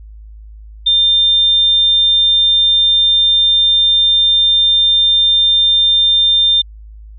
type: tone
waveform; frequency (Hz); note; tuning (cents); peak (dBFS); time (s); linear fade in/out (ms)
sine; 3600; A7; +39; -8; 0.86-6.62; 10
effects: added 53 Hz sine -32 dBFS peak until 7.18 s